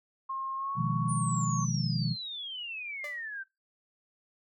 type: tone with pitch glide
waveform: sine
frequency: 1070 to 1113.5 Hz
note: C6 to C#6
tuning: +38 to +7 cents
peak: -32 dBFS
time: 0.29-1.65 s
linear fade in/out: 10 ms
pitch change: +69 cents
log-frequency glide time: 0.56-0.78 s
type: chord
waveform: sine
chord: F half-diminished seventh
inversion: second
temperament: equal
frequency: 123.47 / 155.56 / 174.61 / 207.7 Hz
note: Cb3 / Eb3 / F3 / Ab3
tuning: 0 / 0 / 0 / 0 cents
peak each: -32 / -31 / -34 / -37 dBFS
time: 0.75-2.16 s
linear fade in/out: 50 ms
type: exponential sweep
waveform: sine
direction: down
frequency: 9470 to 1538 Hz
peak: -36 dBFS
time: 1.08-3.44 s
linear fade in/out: 20 ms
type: tone with exponential decay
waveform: sawtooth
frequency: 587.3 Hz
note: D5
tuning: in tune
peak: -35 dBFS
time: 3.04-3.26 s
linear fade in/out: 2 ms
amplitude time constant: 47 ms
effects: noise-tail reverb RT60 0.2 s tail -19 dB re dry